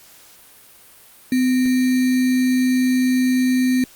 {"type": "tone with sample-and-hold", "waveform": "sine", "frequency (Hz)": 254.5, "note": "C4", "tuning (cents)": -48, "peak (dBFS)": -14, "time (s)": [1.32, 3.84], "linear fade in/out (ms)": 2, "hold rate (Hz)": 2100, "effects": ["white hiss -47 dBFS RMS until 3.95 s", "Opus 48 kbps"]}